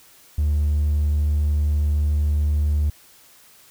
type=tone; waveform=triangle; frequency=74.4 Hz; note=D2; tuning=23 cents sharp; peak=-14 dBFS; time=0.38-2.9 s; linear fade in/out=5 ms; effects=tanh soft clip ceiling -12 dBFS + white hiss -51 dBFS RMS until 3.7 s